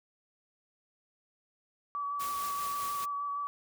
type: tone with vibrato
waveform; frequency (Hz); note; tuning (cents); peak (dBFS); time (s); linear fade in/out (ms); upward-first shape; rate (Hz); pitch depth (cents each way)
sine; 1144; D6; -46; -32; 1.95-3.47; 0; square; 6.4; 13
type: noise with tremolo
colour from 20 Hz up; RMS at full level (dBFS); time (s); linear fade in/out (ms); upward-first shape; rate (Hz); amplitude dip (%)
white; -41; 2.19-3.06; 20; sine; 4.9; 30
effects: none